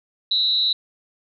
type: tone with amplitude modulation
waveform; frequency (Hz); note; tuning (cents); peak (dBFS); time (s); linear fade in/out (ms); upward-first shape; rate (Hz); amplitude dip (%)
sine; 3925; B7; -11; -13; 0.31-0.73; 5; sine; 223; 85
effects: none